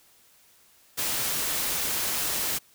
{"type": "noise", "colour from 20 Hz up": "white", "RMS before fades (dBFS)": -28, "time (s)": [0.97, 2.59], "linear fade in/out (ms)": 20, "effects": ["white hiss -59 dBFS RMS until 2.74 s"]}